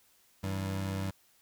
25% pulse tone pair together, 96.2 / 161.79 Hz, G2 / E3, -32 / -32 cents, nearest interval major sixth, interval 900 cents, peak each -29 / -39 dBFS, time 0.43-1.11 s, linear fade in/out 10 ms, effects white hiss -66 dBFS RMS until 1.41 s

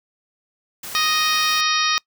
white noise, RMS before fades -33 dBFS, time 0.83-1.61 s, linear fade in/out 5 ms
harmonic tone, 622.3 Hz, D#5, in tune, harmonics 2 / 3 / 4 / 5 / 6 / 7 / 8 / 9, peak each -22 / -26 / -25 / -29 / -24 / -28 / -28 / -26 dBFS, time 0.95-1.98 s, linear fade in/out 0 ms
effects noise-tail reverb RT60 0.1 s tail -25 dB re dry

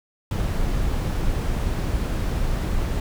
brown noise, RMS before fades -23 dBFS, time 0.31-3 s, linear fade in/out 2 ms, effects none

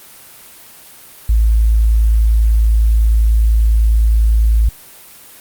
sine tone, 55 Hz, A1, in tune, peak -8 dBFS, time 1.29-4.69 s, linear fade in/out 5 ms, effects white hiss -39 dBFS RMS until 5.4 s + Opus 32 kbps

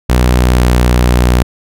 sawtooth tone with pitch glide, 61.74 to 61.1 Hz, B1 to B1, 0 to -18 cents, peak -3 dBFS, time 0.09-1.43 s, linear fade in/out 10 ms, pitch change -18 cents, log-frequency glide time 0.53-0.61 s, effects none

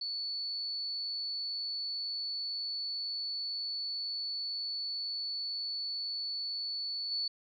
sine tone with level steps, 4449 Hz, C#8, 5 cents sharp, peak -34 / -31 dBFS, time 0.01-7.28 s, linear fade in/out 5 ms, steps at 7.11 s, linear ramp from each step 10 ms, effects none

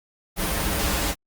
pink noise with comb filter, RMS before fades -24 dBFS, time 0.36-1.15 s, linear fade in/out 50 ms, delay 8.1 ms, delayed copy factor -1, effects Opus 32 kbps

